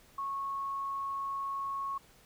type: tone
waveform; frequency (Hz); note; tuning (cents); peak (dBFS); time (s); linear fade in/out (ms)
sine; 1100; C#6; -14; -33; 0.18-1.98; 5
effects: pink hiss -61 dBFS RMS until 2.25 s